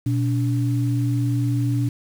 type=tone pair together; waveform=sine; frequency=121 / 287.8 Hz; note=B2 / D4; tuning=-35 / -35 cents; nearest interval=octave + minor third; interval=1500 cents; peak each=-19 / -25 dBFS; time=0.06-1.89 s; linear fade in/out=5 ms; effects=7-bit